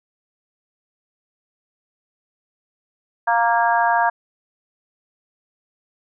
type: harmonic tone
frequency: 233.1 Hz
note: A#3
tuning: in tune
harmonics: 3 / 4 / 5 / 6 / 7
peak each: -19 / -18 / -26 / -29 / -22 dBFS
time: 3.27-4.1 s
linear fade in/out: 10 ms
effects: none